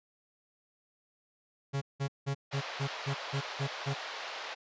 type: tone bursts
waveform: 45% pulse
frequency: 138.59 Hz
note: C#3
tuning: in tune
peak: -30 dBFS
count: 9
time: 1.73-3.944 s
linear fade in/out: 20 ms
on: 86 ms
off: 180 ms
type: band-pass noise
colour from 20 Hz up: pink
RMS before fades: -41 dBFS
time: 2.51-4.55 s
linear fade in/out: 20 ms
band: 570 to 4900 Hz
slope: 24 dB/octave
effects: resampled to 16000 Hz